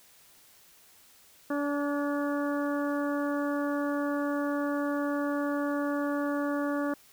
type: harmonic tone with a mistuned harmonic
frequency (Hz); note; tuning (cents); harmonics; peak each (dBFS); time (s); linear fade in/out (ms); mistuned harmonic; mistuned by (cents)
287.9; D4; -34; 1 / 2 / 3 / 4 / 5 / 6; -29 / -33 / -42 / -38 / -40 / -43; 1.5-6.94; 5; 6; -15
effects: white hiss -58 dBFS RMS until 7.12 s